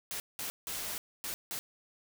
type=noise bursts at uneven times; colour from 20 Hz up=white; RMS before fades=-38 dBFS; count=5; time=0.11-0.2 / 0.39-0.5 / 0.67-0.98 / 1.24-1.34 / 1.51-1.59 s; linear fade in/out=0 ms; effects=none